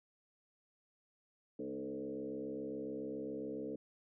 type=tone with frequency modulation; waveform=sine; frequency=369.6 Hz; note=F#4; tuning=2 cents flat; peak=-39 dBFS; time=1.59-3.76 s; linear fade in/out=5 ms; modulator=67.2 Hz; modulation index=2.2; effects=none